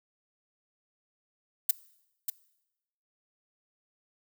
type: noise with echo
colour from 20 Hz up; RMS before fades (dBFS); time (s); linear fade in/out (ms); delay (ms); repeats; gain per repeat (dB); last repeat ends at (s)
violet; -22; 1.69-1.71; 5; 590; 1; -8; 2.3
effects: noise-tail reverb RT60 0.9 s tail -21 dB re dry